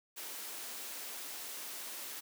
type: high-pass noise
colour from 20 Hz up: white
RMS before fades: -44 dBFS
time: 0.16-2.21 s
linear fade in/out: 20 ms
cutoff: 240 Hz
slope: 24 dB/octave
effects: none